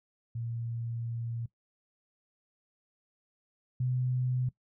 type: tone pair in turn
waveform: sine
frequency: 116.54 / 126.43 Hz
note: A#2 / B2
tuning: 0 / +41 cents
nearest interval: minor second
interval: 141 cents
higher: second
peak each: -33 / -27 dBFS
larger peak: second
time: 0.35-1.46 / 3.8-4.49 s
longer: first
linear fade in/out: 5 ms
effects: noise-tail reverb RT60 0.1 s tail -19 dB re dry